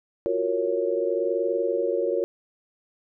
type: chord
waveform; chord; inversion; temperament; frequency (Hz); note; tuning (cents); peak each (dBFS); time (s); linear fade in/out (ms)
sine; Gb major seventh; third; equal with one note detuned; 349.2 / 370 / 464.6 / 554.4; F4 / Gb4 / Bb4 / Db5; 0 / 0 / -6 / 0; -29 / -29 / -26 / -27; 0.26-2.24; 0
effects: none